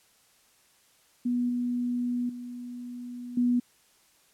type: tone with level steps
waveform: sine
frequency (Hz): 244.2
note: B3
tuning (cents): -19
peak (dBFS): -24 / -26 / -36 / -21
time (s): 1.25-3.6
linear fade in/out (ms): 10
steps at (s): 1.49 / 2.29 / 3.37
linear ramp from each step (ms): 5
effects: white hiss -63 dBFS RMS until 4.33 s + low-pass 12000 Hz 12 dB/octave

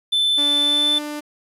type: tone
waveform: triangle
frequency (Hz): 3525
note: A7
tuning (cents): +2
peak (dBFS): -14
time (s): 0.12-0.99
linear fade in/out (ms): 10
type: tone with pitch glide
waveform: sawtooth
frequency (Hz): 289.6 to 297.1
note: D4 to D4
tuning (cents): -24 to +20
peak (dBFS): -23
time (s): 0.37-1.21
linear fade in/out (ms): 20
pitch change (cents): +44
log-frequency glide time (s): 0.61-0.96
effects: resampled to 32000 Hz + 8-bit

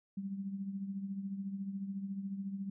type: tone with tremolo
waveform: sine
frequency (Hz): 196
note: G3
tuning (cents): 0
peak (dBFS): -34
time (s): 0.17-2.7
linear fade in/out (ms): 5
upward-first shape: triangle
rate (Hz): 14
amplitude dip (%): 65
effects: none

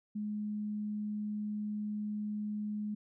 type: tone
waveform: sine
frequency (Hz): 210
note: G#3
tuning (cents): +19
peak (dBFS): -34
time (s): 0.15-2.95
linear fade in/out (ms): 10
effects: none

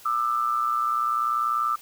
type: tone pair together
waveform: sine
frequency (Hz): 1198.1 / 1318.5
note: D6 / E6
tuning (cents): +34 / 0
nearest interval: major second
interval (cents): 166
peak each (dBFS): -24 / -25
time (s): 0.05-1.76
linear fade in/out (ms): 10
effects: white hiss -49 dBFS RMS until 1.81 s

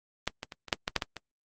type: clicks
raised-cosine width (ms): 0.2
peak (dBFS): -9 / -18 / -23 / -24 / -6 / -11 / -7 / -12 / -20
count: 9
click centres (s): 0.276 / 0.431 / 0.522 / 0.683 / 0.728 / 0.879 / 0.963 / 1.022 / 1.167
effects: Opus 32 kbps

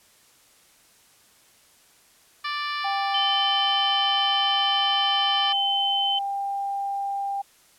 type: harmonic tone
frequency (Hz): 587.3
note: D5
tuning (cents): 0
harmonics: 2 / 3 / 4 / 5 / 6 / 7 / 8 / 9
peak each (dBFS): -29 / -33 / -35 / -37 / -39 / -40 / -41 / -42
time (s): 2.44-5.53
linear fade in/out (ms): 10
type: tone with pitch glide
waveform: sine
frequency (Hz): 791 to 795.6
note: G5 to G5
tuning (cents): +15 to +25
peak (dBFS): -25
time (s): 2.84-7.42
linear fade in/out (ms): 10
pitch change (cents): +10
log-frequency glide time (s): 3.07-5.82
type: tone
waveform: sine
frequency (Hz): 3064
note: G7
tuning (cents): -40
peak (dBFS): -22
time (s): 3.14-6.19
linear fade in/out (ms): 5
effects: white hiss -57 dBFS RMS until 7.78 s + low-pass 12000 Hz 12 dB/octave

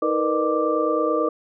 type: tone cluster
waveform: sine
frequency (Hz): 317.3 / 463.1 / 492.4 / 605 / 1175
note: D#4 / A#4 / B4 / D#5 / D6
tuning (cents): +34 / -11 / -5 / -49 / +1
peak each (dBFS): -25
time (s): 0.02-1.29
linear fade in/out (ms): 5
effects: none

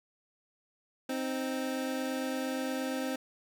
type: tone pair together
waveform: 25% pulse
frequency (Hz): 261.6 / 310.2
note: C4 / D#4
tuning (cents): 0 / -5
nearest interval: minor third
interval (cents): 295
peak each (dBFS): -29 / -35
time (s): 1.09-3.16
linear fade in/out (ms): 5
effects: none

